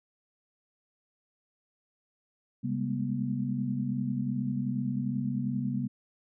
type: tone cluster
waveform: sine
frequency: 134.3 / 200.1 / 210.3 / 242.7 Hz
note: C3 / G3 / G#3 / B3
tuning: +46 / +36 / +22 / -30 cents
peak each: -33 / -34 / -38 / -32 dBFS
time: 2.63-5.88 s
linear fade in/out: 20 ms
effects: none